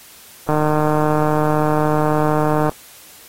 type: click train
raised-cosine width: 1 ms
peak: -4 dBFS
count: 336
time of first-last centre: 0.49-2.694 s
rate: 152 Hz
effects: white hiss -43 dBFS RMS until 3.28 s + AAC 48 kbps